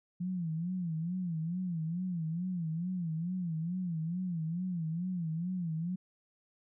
sine tone with vibrato, 171.4 Hz, F3, 32 cents flat, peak -32 dBFS, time 0.2-5.96 s, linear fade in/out 10 ms, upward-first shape sine, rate 2.3 Hz, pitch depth 140 cents each way, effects none

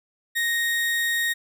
35% pulse tone, 1864.7 Hz, A#6, in tune, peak -20 dBFS, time 0.35-1.34 s, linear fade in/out 20 ms, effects none

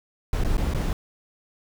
brown noise with dropouts, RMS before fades -23 dBFS, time 0.33-0.93 s, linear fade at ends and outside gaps 1 ms, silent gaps 0.437-0.447 / 0.57-0.579 / 0.737-0.747 s, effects none

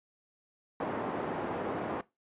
pink band-pass noise, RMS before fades -35 dBFS, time 0.8-2.01 s, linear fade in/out 2 ms, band 260 to 970 Hz, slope 12 dB/octave, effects noise-tail reverb RT60 0.2 s tail -18 dB re dry + resampled to 8000 Hz

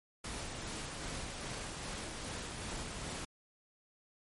pink noise with tremolo, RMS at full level -41 dBFS, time 0.24-3.25 s, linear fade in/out 5 ms, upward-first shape sine, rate 2.5 Hz, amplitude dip 25%, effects MP3 48 kbps

